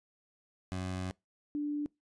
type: tone pair in turn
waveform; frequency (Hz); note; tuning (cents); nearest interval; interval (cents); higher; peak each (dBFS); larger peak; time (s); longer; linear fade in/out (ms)
20% pulse / sine; 92.5 / 293.7; F#2 / D4; 0 / 0; octave + minor sixth; 2000; second; -30 / -31; first; 0.72-1.11 / 1.55-1.86; first; 0
effects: noise-tail reverb RT60 0.2 s tail -24 dB re dry + resampled to 22050 Hz